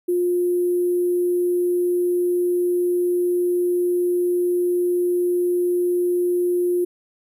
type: tone with sample-and-hold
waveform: sine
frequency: 354.2 Hz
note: F4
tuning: 24 cents sharp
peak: -17 dBFS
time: 0.08-6.85 s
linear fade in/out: 10 ms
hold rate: 11025 Hz
effects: none